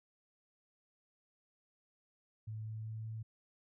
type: tone with pitch steps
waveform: sine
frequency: 109 / 109.63 / 110.27 / 110.91 Hz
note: A2 / A2 / A2 / A2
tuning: -16 / -6 / +4 / +14 cents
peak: -40 dBFS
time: 2.47-3.23 s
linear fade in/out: 10 ms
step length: 190 ms
effects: none